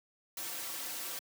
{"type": "noise with comb filter", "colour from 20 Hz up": "white", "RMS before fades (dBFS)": -40, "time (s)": [0.37, 1.19], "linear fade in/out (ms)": 2, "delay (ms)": 4.8, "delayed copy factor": -0.85, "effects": ["high-pass 200 Hz 12 dB/octave"]}